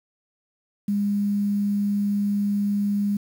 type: tone with quantisation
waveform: sine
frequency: 203.4 Hz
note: G#3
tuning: 36 cents flat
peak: -20 dBFS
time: 0.88-3.17 s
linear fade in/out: 5 ms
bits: 8
effects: none